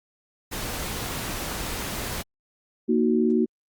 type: noise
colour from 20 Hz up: pink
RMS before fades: -31 dBFS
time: 0.51-2.23 s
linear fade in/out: 20 ms
type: chord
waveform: sine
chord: D# minor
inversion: second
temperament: equal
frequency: 233.1 / 311.1 / 370 Hz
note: A#3 / D#4 / F#4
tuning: 0 / 0 / 0 cents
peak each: -21 / -25 / -23 dBFS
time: 2.88-3.46 s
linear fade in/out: 20 ms
effects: Opus 48 kbps